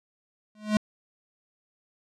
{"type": "tone with exponential growth", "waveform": "square", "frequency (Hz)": 212.4, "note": "G#3", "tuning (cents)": 39, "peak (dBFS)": -17, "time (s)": [0.55, 0.77], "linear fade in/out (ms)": 2, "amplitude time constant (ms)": 46, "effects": ["low-pass 7000 Hz 12 dB/octave"]}